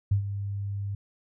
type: tone with ADSR envelope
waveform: sine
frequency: 100 Hz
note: G2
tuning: 35 cents sharp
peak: -18 dBFS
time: 0.11-0.95 s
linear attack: 8 ms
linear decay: 100 ms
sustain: -11 dB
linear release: 4 ms
effects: none